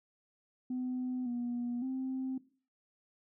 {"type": "tone with pitch steps", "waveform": "sine", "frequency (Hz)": [252.9, 241.5, 261.6], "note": ["B3", "B3", "C4"], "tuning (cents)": [41, -39, 0], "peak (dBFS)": -32, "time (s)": [0.7, 2.38], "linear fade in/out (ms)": 5, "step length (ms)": 560, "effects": ["noise-tail reverb RT60 0.4 s tail -18 dB re dry", "tanh soft clip ceiling -30 dBFS"]}